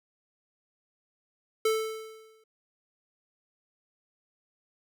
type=tone with exponential decay; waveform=square; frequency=440 Hz; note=A4; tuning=in tune; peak=-22 dBFS; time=1.65-2.44 s; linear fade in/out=5 ms; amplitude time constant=170 ms; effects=none